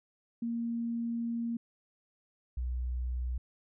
sine tone pair in turn, 233.1 / 61.88 Hz, A#3 / B1, 0 / +4 cents, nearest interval octave + major seventh, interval 2296 cents, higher first, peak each -31 / -31 dBFS, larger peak neither, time 0.42-1.57 / 2.57-3.38 s, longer first, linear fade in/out 5 ms, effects none

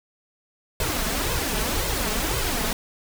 pink noise with flanger, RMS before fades -25 dBFS, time 0.8-2.73 s, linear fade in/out 2 ms, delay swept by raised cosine 1.9 to 4.7 ms, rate 1.9 Hz, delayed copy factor +0.75, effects none

